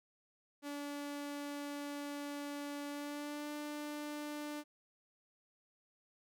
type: tone with pitch glide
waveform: sawtooth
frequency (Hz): 287.9 to 296.5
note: D4 to D4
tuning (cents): -34 to +17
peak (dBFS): -37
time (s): 0.62-4.64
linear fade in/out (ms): 50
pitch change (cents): +51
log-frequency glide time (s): 2.88-3.52
effects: none